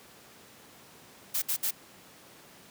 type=noise bursts; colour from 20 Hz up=blue; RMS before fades=-29 dBFS; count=3; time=1.34-1.71 s; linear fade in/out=10 ms; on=82 ms; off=62 ms; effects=pink hiss -53 dBFS RMS until 2.7 s + high-pass 150 Hz 12 dB/octave